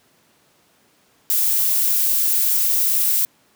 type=noise; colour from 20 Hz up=violet; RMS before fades=-18 dBFS; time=1.3-3.25 s; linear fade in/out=0 ms; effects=pink hiss -58 dBFS RMS until 3.55 s + high-pass 150 Hz 12 dB/octave